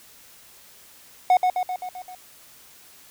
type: tone with echo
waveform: triangle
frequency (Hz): 733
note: F#5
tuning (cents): -16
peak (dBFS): -11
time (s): 1.3-1.37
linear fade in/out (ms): 2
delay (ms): 130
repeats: 6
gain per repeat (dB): -4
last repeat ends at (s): 2.15
effects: white hiss -50 dBFS RMS until 3.1 s